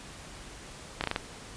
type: slowing click train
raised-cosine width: 0.3 ms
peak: -12 dBFS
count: 5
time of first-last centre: 1.01-1.161 s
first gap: 29 ms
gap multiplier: 1.18
effects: pink hiss -46 dBFS RMS until 1.56 s + resampled to 22050 Hz